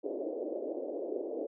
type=band-pass noise; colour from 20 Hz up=white; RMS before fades=-37 dBFS; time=0.03-1.47 s; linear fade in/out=20 ms; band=300 to 580 Hz; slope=48 dB/octave; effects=none